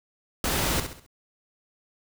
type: noise with echo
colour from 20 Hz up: pink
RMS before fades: -26 dBFS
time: 0.44-0.8 s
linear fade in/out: 2 ms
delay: 66 ms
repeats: 4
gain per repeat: -8 dB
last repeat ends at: 1.064 s
effects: none